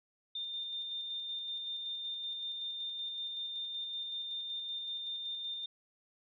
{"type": "tone with tremolo", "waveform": "sine", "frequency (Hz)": 3612, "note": "A7", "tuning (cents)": 45, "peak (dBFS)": -36, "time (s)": [0.35, 5.66], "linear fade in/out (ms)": 5, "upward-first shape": "square", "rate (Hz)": 5.3, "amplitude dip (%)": 25, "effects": []}